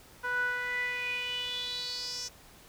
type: tone with band-pass filter sweep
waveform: sawtooth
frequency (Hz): 493.4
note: B4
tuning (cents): -2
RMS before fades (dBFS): -34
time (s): 0.23-2.29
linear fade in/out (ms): 20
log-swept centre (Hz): 1300 to 5800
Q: 7.2
effects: pink hiss -55 dBFS RMS until 2.68 s